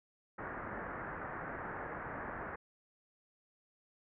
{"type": "low-pass noise", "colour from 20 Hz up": "white", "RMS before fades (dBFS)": -43, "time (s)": [0.38, 2.56], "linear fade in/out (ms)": 10, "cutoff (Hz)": 1800, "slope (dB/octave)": 48, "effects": []}